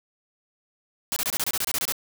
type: noise bursts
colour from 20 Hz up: white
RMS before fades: -26 dBFS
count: 12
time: 1.12-1.922 s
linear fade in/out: 0 ms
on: 43 ms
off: 26 ms
effects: none